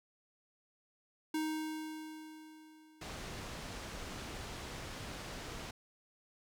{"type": "tone with exponential decay", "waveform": "square", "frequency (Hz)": 312.3, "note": "D#4", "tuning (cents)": 7, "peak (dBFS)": -33, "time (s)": [1.34, 3.69], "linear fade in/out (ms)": 5, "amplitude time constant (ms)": 510}
{"type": "low-pass noise", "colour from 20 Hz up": "pink", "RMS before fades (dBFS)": -45, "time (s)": [3.01, 5.71], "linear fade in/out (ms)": 5, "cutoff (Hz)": 6900, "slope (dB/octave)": 12}
{"effects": []}